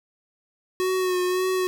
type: tone with vibrato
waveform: square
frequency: 367.7 Hz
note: F#4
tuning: 11 cents flat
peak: -22 dBFS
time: 0.8-1.67 s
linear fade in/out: 0 ms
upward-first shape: sine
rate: 1.8 Hz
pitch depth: 29 cents each way
effects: none